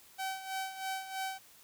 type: tone with tremolo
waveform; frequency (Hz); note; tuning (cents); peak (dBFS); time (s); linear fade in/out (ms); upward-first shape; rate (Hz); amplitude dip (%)
sawtooth; 766; G5; -40; -30; 0.18-1.39; 20; sine; 3.1; 70
effects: white hiss -59 dBFS RMS until 1.63 s